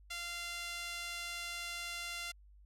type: tone with high-pass filter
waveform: sawtooth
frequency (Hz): 692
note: F5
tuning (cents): -16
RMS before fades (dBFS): -42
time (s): 0.1-2.32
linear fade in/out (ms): 10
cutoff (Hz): 2100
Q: 1
effects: added 50 Hz sine -57 dBFS peak until 2.65 s + low-pass 11000 Hz 12 dB/octave